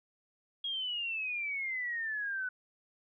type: exponential sweep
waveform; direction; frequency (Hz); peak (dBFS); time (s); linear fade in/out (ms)
sine; down; 3301 to 1485; -33; 0.64-2.49; 5
effects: none